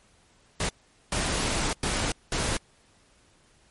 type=noise bursts at uneven times; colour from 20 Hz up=pink; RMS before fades=-27 dBFS; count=4; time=0.6-0.69 / 1.12-1.73 / 1.83-2.12 / 2.32-2.57 s; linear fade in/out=2 ms; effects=pink hiss -61 dBFS RMS until 3.7 s + MP3 48 kbps